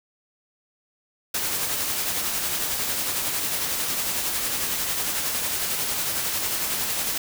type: noise with tremolo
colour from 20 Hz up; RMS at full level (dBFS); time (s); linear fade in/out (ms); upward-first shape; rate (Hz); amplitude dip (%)
white; -25; 1.34-7.18; 5; sine; 11; 30
effects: none